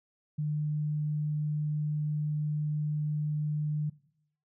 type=tone; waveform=sine; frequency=150.5 Hz; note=D3; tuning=43 cents sharp; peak=-28 dBFS; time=0.38-3.9 s; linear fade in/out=10 ms; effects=noise-tail reverb RT60 0.7 s tail -20 dB re dry